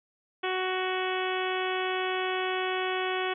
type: harmonic tone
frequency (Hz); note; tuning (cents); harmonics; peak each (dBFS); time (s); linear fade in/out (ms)
371.8; F#4; +8; 1 / 2 / 3 / 4 / 5 / 6 / 7 / 8 / 9; -31 / -34 / -36 / -37 / -38 / -39 / -39 / -40 / -41; 0.43-3.34; 10
effects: none